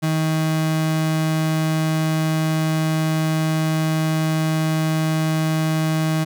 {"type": "tone", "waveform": "35% pulse", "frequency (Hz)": 158.1, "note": "D#3", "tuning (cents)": 28, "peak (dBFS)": -16, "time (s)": [0.02, 6.25], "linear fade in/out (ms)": 20, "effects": []}